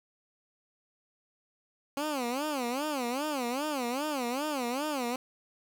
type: tone with vibrato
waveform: 15% pulse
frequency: 270 Hz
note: C#4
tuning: 45 cents flat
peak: -24 dBFS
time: 1.97-5.16 s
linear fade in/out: 2 ms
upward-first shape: sine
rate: 2.5 Hz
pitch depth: 230 cents each way
effects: none